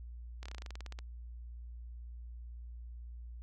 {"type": "slowing click train", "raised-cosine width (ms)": 0.2, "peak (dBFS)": -29, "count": 14, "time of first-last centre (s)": [0.43, 0.989], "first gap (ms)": 26, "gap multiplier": 1.08, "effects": ["added 59 Hz sine -44 dBFS peak until 3.42 s"]}